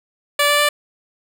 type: tone with pitch steps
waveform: 10% pulse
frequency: 580 / 584 / 588.1 Hz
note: D5 / D5 / D5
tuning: -22 / -10 / +2 cents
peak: -5 dBFS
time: 0.39-0.69 s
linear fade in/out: 5 ms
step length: 100 ms
effects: none